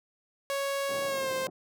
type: tone with pitch glide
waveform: sawtooth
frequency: 554.4 to 524.5 Hz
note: C#5 to C5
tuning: 0 to +4 cents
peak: -25 dBFS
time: 0.5-1.47 s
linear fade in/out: 0 ms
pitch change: -96 cents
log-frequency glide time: 1.05-1.32 s
type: band-pass noise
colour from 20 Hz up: white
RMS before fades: -44 dBFS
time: 0.89-1.5 s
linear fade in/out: 5 ms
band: 110 to 670 Hz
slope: 24 dB/octave
effects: none